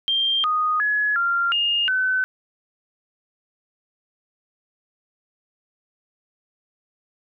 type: tone with pitch steps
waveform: sine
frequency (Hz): 3179 / 1240 / 1691 / 1387 / 2835 / 1516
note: G7 / D#6 / G#6 / F6 / F7 / F#6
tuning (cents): +24 / -6 / +31 / -12 / +25 / +42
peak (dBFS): -18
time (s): 0.08-2.24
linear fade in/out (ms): 0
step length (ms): 360
effects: none